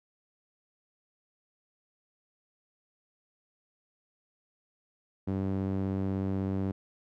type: tone with band-pass filter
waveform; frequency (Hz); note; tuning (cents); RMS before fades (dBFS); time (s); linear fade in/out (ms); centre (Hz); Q
sawtooth; 96.3; G2; -30; -31; 5.27-6.72; 10; 240; 1
effects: none